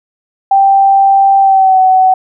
sine tone with pitch glide, 784 to 751.6 Hz, G5 to F#5, 0 to +27 cents, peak -4 dBFS, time 0.51-2.14 s, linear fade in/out 5 ms, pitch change -73 cents, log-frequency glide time 1.4-1.8 s, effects none

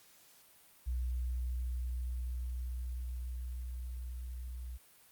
sine tone with level ramp, 61.74 Hz, B1, in tune, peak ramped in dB -32 to -40 dBFS, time 0.86-4.78 s, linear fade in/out 20 ms, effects white hiss -62 dBFS RMS until 5.11 s + Opus 48 kbps

